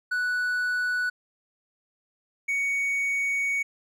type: tone pair in turn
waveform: triangle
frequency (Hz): 1480 / 2235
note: F#6 / C#7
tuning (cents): 0 / +14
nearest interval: perfect fifth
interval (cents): 714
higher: second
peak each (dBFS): -22 / -22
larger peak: neither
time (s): 0.11-1.1 / 2.48-3.63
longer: second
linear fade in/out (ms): 10
effects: none